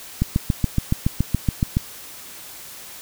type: click train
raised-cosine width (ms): 5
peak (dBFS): -5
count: 12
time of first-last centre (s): 0.22-1.769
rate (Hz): 7.1
effects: white hiss -39 dBFS RMS until 3.01 s